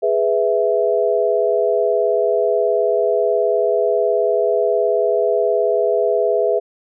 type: chord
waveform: sine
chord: E major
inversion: first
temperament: equal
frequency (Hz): 415.3 / 493.9 / 659.3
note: G#4 / B4 / E5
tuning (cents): 0 / 0 / 0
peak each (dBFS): -18 / -19 / -18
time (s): 0.02-6.6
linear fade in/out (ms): 20
effects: none